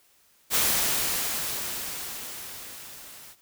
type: noise with level ramp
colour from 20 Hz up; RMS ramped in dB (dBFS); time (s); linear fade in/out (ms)
white; -22 to -47; 0.5-3.36; 50
effects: white hiss -62 dBFS RMS until 3.41 s